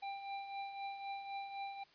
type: tone with tremolo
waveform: square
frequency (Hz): 792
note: G5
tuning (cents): +18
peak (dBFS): -40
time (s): 0.02-1.84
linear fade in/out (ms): 10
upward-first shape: triangle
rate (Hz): 3.9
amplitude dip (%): 60
effects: white hiss -66 dBFS RMS until 1.94 s + resampled to 11025 Hz